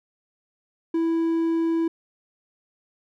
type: tone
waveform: triangle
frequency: 329.6 Hz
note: E4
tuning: in tune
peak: -18 dBFS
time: 0.94-1.88 s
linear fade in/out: 5 ms
effects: none